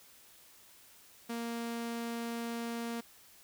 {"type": "tone", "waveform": "sawtooth", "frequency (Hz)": 233.1, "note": "A#3", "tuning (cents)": 0, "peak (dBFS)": -32, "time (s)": [1.29, 3.01], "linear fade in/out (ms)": 10, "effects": ["white hiss -59 dBFS RMS until 3.43 s"]}